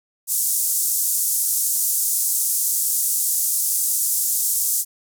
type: band-pass noise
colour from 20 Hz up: white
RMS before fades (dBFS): -21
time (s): 0.27-4.85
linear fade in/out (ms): 50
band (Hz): 6700 to 14000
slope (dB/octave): 24
effects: none